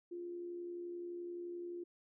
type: tone with amplitude modulation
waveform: sine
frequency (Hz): 349.2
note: F4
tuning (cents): 0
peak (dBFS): -40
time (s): 0.11-1.84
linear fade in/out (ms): 10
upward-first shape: sine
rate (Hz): 71.6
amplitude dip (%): 35
effects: none